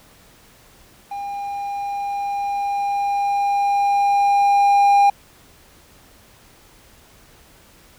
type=tone with level ramp; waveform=triangle; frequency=805 Hz; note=G5; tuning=46 cents sharp; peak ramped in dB=-24 to -8 dBFS; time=1.11-5.1 s; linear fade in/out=5 ms; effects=pink hiss -50 dBFS RMS until 7.98 s